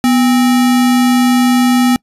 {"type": "tone with sample-and-hold", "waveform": "sine", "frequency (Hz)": 246.9, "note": "B3", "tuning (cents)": 0, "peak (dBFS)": -7, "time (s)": [0.04, 1.96], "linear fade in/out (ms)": 0, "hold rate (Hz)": 1050, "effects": ["noise-tail reverb RT60 0.1 s tail -26 dB re dry", "resampled to 32000 Hz"]}